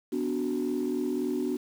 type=tone cluster; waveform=sine; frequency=249.2 / 292.8 / 370.1 Hz; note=B3 / D4 / F#4; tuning=+16 / -5 / 0 cents; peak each=-30 dBFS; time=0.12-1.57 s; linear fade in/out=10 ms; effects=tanh soft clip ceiling -21 dBFS + 8-bit